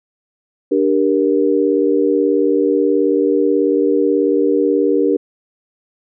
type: chord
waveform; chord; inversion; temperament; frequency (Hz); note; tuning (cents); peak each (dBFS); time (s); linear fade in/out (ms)
sine; G minor; second; just; 294 / 392 / 470.4; D4 / G4 / Bb4; +2 / 0 / +16; -16; 0.71-5.17; 10
effects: none